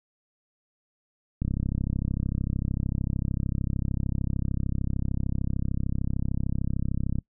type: click train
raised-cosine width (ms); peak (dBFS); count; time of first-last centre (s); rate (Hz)
5; -15; 193; 1.42-7.186; 33.3
effects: noise-tail reverb RT60 0.1 s tail -23 dB re dry